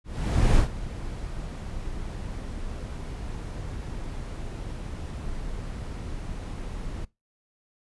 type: noise with ADSR envelope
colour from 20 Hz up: brown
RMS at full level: -18 dBFS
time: 0.04-7.05 s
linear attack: 530 ms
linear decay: 110 ms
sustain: -16 dB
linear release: 6 ms
effects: noise-tail reverb RT60 0.2 s tail -21 dB re dry + resampled to 24000 Hz